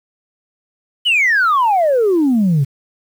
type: exponential sweep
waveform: sine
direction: down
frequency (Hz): 3062 to 130.9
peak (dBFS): -9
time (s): 1.05-2.65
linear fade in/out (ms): 20
effects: tanh soft clip ceiling -8 dBFS + 7-bit